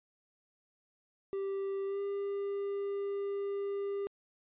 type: tone with pitch glide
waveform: triangle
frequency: 391.8 to 399.8 Hz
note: G4 to G4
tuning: -1 to +34 cents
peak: -31 dBFS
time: 1.33-4.07 s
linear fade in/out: 0 ms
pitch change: +35 cents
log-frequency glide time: 1.86-2 s
effects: resampled to 8000 Hz